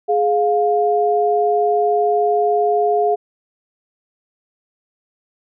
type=tone pair together; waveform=sine; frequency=418.4 / 705.2 Hz; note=G#4 / F5; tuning=+13 / +17 cents; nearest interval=major sixth; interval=904 cents; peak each=-16 dBFS; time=0.08-3.16 s; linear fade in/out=20 ms; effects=none